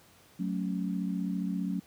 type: chord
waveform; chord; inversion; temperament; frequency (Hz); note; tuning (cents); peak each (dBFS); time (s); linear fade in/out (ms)
sine; F# minor; none; equal; 185 / 220 / 277.2; F#3 / A3 / C#4; 0 / 0 / 0; -31 / -36 / -36; 0.39-1.8; 10
effects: pink hiss -59 dBFS RMS until 1.86 s + high-pass 80 Hz 12 dB/octave